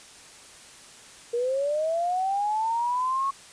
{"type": "linear sweep", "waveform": "sine", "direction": "up", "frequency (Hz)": [466.2, 1106], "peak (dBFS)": -23, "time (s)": [1.33, 3.31], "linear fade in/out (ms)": 10, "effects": ["white hiss -48 dBFS RMS until 3.52 s", "resampled to 22050 Hz"]}